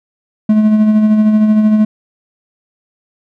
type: tone with tremolo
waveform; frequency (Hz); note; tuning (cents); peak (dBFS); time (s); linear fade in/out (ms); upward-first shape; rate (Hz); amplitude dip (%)
triangle; 214.4; A3; -45; -3; 0.49-1.85; 5; sine; 13; 40
effects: none